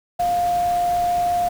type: tone in noise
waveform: sine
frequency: 704 Hz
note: F5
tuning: 14 cents sharp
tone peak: -17 dBFS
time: 0.19-1.49 s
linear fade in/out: 10 ms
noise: pink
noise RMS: -35 dBFS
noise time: 0.19-1.49 s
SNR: +15 dB
effects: none